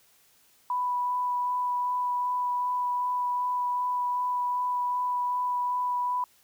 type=tone with vibrato; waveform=sine; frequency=987.8 Hz; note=B5; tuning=in tune; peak=-25 dBFS; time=0.7-6.24 s; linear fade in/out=2 ms; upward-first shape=sine; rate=2.6 Hz; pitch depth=9 cents each way; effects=white hiss -62 dBFS RMS until 6.43 s